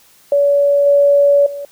sine tone with level steps, 569 Hz, C#5, 45 cents sharp, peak -9 / -7 / -23 dBFS, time 0.32-1.65 s, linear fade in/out 2 ms, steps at 0.86 / 1.46 s, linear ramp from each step 5 ms, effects white hiss -49 dBFS RMS until 1.71 s

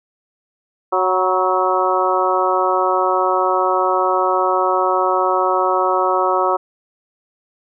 harmonic tone with a mistuned harmonic, 185 Hz, F#3, in tune, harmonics 2 / 3 / 4 / 5 / 6 / 7, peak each -21 / -21 / -21 / -21 / -21 / -21 dBFS, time 0.92-6.57 s, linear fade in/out 10 ms, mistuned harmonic 5, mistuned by +38 cents, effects none

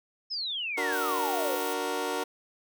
sine exponential sweep, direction down, 5320 to 470.1 Hz, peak -30 dBFS, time 0.3-1.58 s, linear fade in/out 20 ms
20% pulse chord, D augmented, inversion none, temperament equal, 293.7 / 370 / 466.2 Hz, D4 / F#4 / A#4, 0 / 0 / 0 cents, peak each -31 / -29 / -27 dBFS, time 0.77-2.24 s, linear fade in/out 10 ms
violet noise, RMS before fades -39 dBFS, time 0.92-1.74 s, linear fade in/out 10 ms
effects none

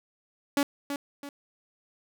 sawtooth tone with echo, 283.5 Hz, C#4, 39 cents sharp, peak -18 dBFS, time 0.57-0.63 s, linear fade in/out 2 ms, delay 330 ms, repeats 2, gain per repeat -8 dB, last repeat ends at 1.29 s, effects none

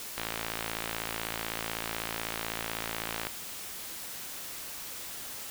click train, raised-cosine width 0.3 ms, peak -16 dBFS, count 174, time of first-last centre 0.18-3.269 s, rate 56 Hz, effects white hiss -41 dBFS RMS until 5.5 s

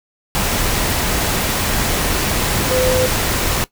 sine tone in noise, 510 Hz, C5, 44 cents flat, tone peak -15 dBFS, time 2.71-3.06 s, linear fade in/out 0 ms, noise pink, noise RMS -18 dBFS, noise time 0.35-3.64 s, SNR 0 dB, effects noise-tail reverb RT60 0.1 s tail -17 dB re dry

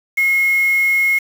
sine tone with quantisation, 2160 Hz, C#7, 45 cents flat, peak -12 dBFS, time 0.17-1.19 s, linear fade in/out 10 ms, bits 5, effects none

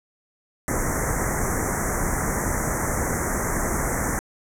pink band-stop noise, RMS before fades -24 dBFS, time 0.68-4.19 s, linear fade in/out 0 ms, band 2100 to 5900 Hz, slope 96 dB/octave, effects low-pass 11000 Hz 12 dB/octave

